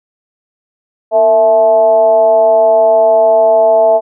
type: tone with frequency modulation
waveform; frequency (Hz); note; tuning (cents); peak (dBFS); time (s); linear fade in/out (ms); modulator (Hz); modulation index
sine; 659.3; E5; 0; -5; 1.11-4.01; 50; 206; 0.6
effects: none